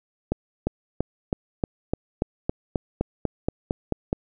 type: accelerating click train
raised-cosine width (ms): 2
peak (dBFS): -9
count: 15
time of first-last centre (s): 0.32-4.129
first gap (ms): 350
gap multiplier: 0.96
effects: none